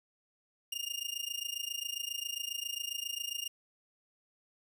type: tone with amplitude modulation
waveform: sawtooth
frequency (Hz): 2827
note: F7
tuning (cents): +20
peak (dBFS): -29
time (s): 0.72-3.48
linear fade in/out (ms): 5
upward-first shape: sine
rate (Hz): 27.4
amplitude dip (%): 90
effects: none